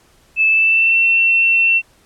sine tone with pitch glide, 2622 to 2702 Hz, E7 to E7, -10 to +42 cents, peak -10 dBFS, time 0.36-1.82 s, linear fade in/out 50 ms, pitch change +52 cents, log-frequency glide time 0.47-1 s, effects pink hiss -53 dBFS RMS until 2.05 s + low-pass 12000 Hz 12 dB/octave

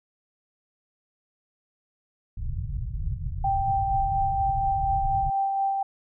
pink low-pass noise, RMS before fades -30 dBFS, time 2.37-5.3 s, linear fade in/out 5 ms, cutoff 140 Hz, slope 48 dB/octave
sine tone with tremolo, 784 Hz, G5, in tune, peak -21 dBFS, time 3.44-5.83 s, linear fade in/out 5 ms, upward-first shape sine, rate 4.2 Hz, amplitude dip 30%
effects none

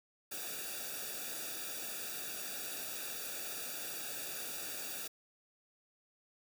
white noise with comb filter, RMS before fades -42 dBFS, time 0.31-5.08 s, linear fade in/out 10 ms, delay 0.96 ms, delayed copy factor -1, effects none

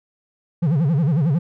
triangle tone with vibrato, 152.9 Hz, D#3, 30 cents flat, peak -13 dBFS, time 0.62-1.39 s, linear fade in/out 10 ms, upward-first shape sine, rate 11 Hz, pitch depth 240 cents each way, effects none

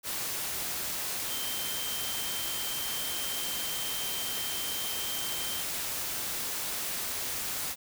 sine tone in noise, 3136 Hz, G7, in tune, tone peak -38 dBFS, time 1.27-5.64 s, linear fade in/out 50 ms, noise white, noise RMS -34 dBFS, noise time 0.03-7.76 s, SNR -7 dB, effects none

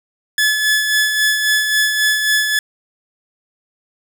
sawtooth tone with tremolo, 1718 Hz, A6, 42 cents flat, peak -8 dBFS, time 0.38-2.59 s, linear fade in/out 2 ms, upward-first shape sine, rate 3.7 Hz, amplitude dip 45%, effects none

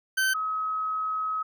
40% pulse / sine tone pair in turn, 1541 / 1275.9 Hz, G6 / D#6, -30 / +43 cents, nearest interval minor third, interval 327 cents, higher first, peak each -21 / -26 dBFS, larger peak first, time 0.17-0.34 / 0.34-1.43 s, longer second, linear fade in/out 10 ms, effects none

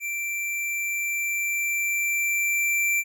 square tone with level ramp, 2349 Hz, D7, in tune, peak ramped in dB -28 to -21 dBFS, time 0-3.04 s, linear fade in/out 50 ms, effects none

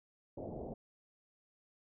white low-pass noise, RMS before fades -44 dBFS, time 0.37-0.74 s, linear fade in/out 5 ms, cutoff 700 Hz, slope 48 dB/octave, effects none

